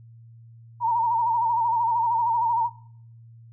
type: tone with vibrato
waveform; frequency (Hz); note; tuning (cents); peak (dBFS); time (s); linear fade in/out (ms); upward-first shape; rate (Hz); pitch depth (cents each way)
sine; 930; A#5; -4; -19; 0.8-2.7; 50; sine; 13; 70
effects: noise-tail reverb RT60 0.6 s tail -20 dB re dry + added 115 Hz sine -45 dBFS peak until 3.52 s